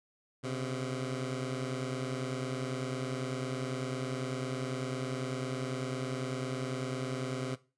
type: beating tone pair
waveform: 15% pulse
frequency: 128 / 138 Hz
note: C3 / C#3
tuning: -38 / -7 cents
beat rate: 10 Hz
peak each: -29 / -33 dBFS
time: 0.43-7.56 s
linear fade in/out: 20 ms
effects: noise-tail reverb RT60 0.3 s tail -17 dB re dry + resampled to 22050 Hz